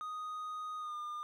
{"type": "tone with pitch glide", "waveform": "triangle", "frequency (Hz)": [1244, 1207.9], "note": ["D#6", "D6"], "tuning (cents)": [-1, 48], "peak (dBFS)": -37, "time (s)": [0.01, 1.23], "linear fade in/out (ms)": 0, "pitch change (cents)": -51, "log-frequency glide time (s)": [0.78, 0.95], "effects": []}